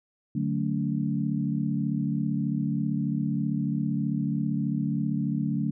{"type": "chord", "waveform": "sine", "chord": "D major seventh", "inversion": "none", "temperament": "equal with one note detuned", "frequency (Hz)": [146.83, 185, 220, 283.2], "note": ["D3", "F#3", "A3", "C#4"], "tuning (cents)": [0, 0, 0, 37], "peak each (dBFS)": [-29, -31, -29, -32], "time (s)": [0.35, 5.71], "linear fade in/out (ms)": 5, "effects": []}